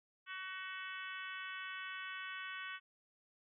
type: harmonic tone with a mistuned harmonic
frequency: 376.1 Hz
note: F#4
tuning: 28 cents sharp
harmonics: 3 / 4 / 5 / 6 / 7 / 8 / 9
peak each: -50 / -47 / -50 / -52 / -52 / -53 / -57 dBFS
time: 0.26-2.8 s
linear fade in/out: 50 ms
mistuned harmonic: 6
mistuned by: -29 cents
effects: none